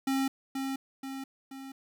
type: tone with echo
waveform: square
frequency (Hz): 269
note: C4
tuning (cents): +48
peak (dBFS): -27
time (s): 0.07-0.28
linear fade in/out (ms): 5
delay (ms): 480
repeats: 3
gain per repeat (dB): -5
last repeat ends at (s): 1.72
effects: 11-bit